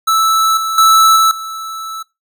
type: tone with level steps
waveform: square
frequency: 1314 Hz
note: E6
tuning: 6 cents flat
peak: -10 / -16 / -6 / -8 / -23 dBFS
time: 0.07-2.03 s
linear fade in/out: 10 ms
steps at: 0.57 / 0.78 / 1.16 / 1.31 s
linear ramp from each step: 2 ms
effects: noise-tail reverb RT60 0.2 s tail -21 dB re dry